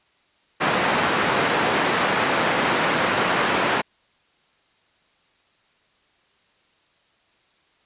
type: band-pass noise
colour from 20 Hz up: white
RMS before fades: -21 dBFS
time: 0.6-3.82 s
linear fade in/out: 20 ms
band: 160 to 1700 Hz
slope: 12 dB/octave
effects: white hiss -62 dBFS RMS until 7.85 s + resampled to 8000 Hz